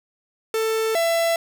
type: tone pair in turn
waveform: 45% pulse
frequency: 443.7 / 668.8 Hz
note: A4 / E5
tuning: +14 / +25 cents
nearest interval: perfect fifth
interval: 711 cents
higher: second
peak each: -20 / -18 dBFS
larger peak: second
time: 0.54-0.95 / 0.95-1.36 s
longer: neither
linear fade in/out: 2 ms
effects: none